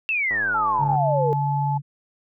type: exponential sweep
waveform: sine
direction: down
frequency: 2717 to 440 Hz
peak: -20 dBFS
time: 0.09-1.33 s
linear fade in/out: 0 ms
type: click train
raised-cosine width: 1 ms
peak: -23 dBFS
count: 70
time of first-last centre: 0.31-0.955 s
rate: 107 Hz
type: tone with pitch glide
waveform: sine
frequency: 870 to 862.5 Hz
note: A5 to A5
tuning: -20 to -35 cents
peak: -23 dBFS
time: 0.54-1.78 s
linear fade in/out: 10 ms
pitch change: -15 cents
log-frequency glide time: 1.01-1.43 s
type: tone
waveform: sine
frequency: 142.3 Hz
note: C#3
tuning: 46 cents sharp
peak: -22 dBFS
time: 0.78-1.82 s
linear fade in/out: 50 ms
effects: none